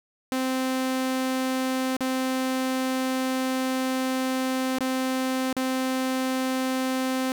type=tone with dropouts; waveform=sawtooth; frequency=260 Hz; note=C4; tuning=11 cents flat; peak=-20 dBFS; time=0.32-7.32 s; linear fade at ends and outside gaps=0 ms; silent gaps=1.967-2.007 / 4.785-4.807 / 5.528-5.566 s; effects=none